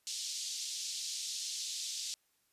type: band-pass noise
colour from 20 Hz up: white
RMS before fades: -40 dBFS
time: 0.07-2.14 s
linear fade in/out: 0 ms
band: 3600 to 7000 Hz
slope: 24 dB/octave
effects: white hiss -75 dBFS RMS until 2.52 s + resampled to 32000 Hz